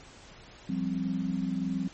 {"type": "chord", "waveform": "sine", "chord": "F suspended second", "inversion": "none", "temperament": "equal", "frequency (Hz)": [174.61, 196, 261.6], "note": ["F3", "G3", "C4"], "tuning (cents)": [0, 0, 0], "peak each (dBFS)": [-33, -32, -32], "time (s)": [0.69, 1.88], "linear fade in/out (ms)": 5, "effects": ["pink hiss -51 dBFS RMS until 1.93 s", "MP3 32 kbps"]}